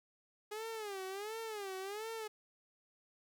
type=tone with vibrato; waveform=sawtooth; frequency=413.2 Hz; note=G#4; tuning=9 cents flat; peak=-37 dBFS; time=0.51-2.28 s; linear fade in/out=10 ms; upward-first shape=sine; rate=1.4 Hz; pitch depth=160 cents each way; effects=12-bit